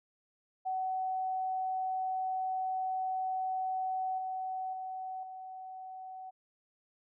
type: tone with level steps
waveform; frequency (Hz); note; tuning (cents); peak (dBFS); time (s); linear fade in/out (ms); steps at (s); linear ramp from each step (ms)
sine; 752; F#5; +28; -31 / -34 / -37 / -42; 0.65-6.31; 20; 4.18 / 4.73 / 5.23; 2
effects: none